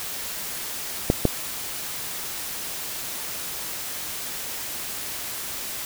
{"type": "clicks", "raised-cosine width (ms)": 2, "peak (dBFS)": -3, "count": 2, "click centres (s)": [1.101, 1.253], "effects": ["white hiss -32 dBFS RMS until 5.85 s"]}